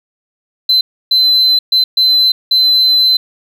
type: tone bursts at uneven times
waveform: sine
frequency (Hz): 4052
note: B7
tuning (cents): +44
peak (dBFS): -5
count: 5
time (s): 0.69-0.81 / 1.11-1.59 / 1.72-1.84 / 1.97-2.32 / 2.51-3.17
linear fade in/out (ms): 5
effects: tanh soft clip ceiling -5 dBFS + 7-bit